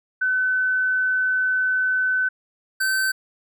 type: tone pair in turn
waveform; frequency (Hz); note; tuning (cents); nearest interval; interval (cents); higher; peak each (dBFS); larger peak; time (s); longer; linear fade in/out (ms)
sine / square; 1513 / 1539.4; F#6 / G6; +38 / -32; unison; 30; second; -18 / -20; first; 0.21-2.29 / 2.8-3.12; first; 10
effects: none